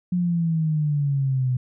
sine exponential sweep, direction down, 180.5 to 125 Hz, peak -19 dBFS, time 0.12-1.57 s, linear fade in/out 5 ms, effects none

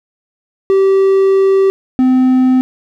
triangle tone pair in turn, 387.3 / 256.9 Hz, G4 / C4, -21 / -32 cents, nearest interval perfect fifth, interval 711 cents, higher first, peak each -5 dBFS, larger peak neither, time 0.7-1.7 / 1.99-2.61 s, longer first, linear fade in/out 0 ms, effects none

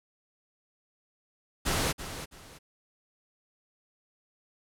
pink noise with echo, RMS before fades -28 dBFS, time 1.65-1.93 s, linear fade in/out 20 ms, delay 330 ms, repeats 2, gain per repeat -11 dB, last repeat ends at 2.59 s, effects low-pass 12000 Hz 12 dB/octave

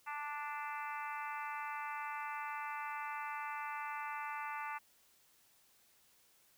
harmonic tone, 293.7 Hz, D4, in tune, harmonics 3 / 4 / 5 / 6 / 7 / 8 / 9, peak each -43 / -45 / -48 / -52 / -49 / -54 / -52 dBFS, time 0.06-4.79 s, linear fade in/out 20 ms, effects white hiss -69 dBFS RMS until 6.57 s

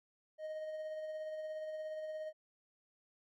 triangle tone with tremolo, 622.3 Hz, D#5, in tune, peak -37 dBFS, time 0.38-2.33 s, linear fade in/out 50 ms, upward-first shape sine, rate 17 Hz, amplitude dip 30%, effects none

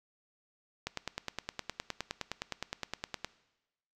click train, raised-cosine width 0.2 ms, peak -17 dBFS, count 24, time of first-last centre 0.87-3.246 s, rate 9.68 Hz, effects noise-tail reverb RT60 1.0 s tail -19 dB re dry

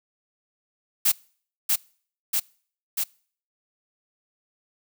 blue noise with echo, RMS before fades -19 dBFS, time 1.05-1.12 s, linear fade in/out 10 ms, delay 640 ms, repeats 3, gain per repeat -2 dB, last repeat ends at 3.04 s, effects noise-tail reverb RT60 0.5 s tail -25 dB re dry

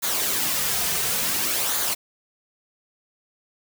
white noise with flanger, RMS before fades -24 dBFS, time 0.02-1.95 s, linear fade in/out 20 ms, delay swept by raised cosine 0.36 to 3.66 ms, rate 0.57 Hz, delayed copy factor -0.5, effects none

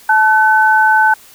sine tone pair together, 870 / 1514.6 Hz, A5 / F#6, -20 / +40 cents, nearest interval minor seventh, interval 960 cents, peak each -10 dBFS, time 0.09-1.14 s, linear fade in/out 5 ms, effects white hiss -42 dBFS RMS until 1.34 s

